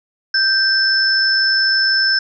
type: tone pair together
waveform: sine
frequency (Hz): 1568 / 5274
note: G6 / E8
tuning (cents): 0 / 0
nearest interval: octave + major sixth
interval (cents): 2100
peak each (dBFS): -15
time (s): 0.34-2.19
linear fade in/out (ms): 5
effects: none